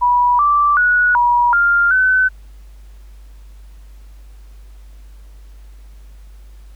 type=tone with pitch steps; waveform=sine; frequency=976 / 1170 / 1464 / 963 / 1399 / 1515 Hz; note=B5 / D6 / F#6 / B5 / F6 / F#6; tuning=-21 / -7 / -19 / -44 / +3 / +40 cents; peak=-10 dBFS; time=0.01-2.29 s; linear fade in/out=20 ms; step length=380 ms; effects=added 50 Hz sine -36 dBFS peak until 6.75 s + pink hiss -55 dBFS RMS until 6.75 s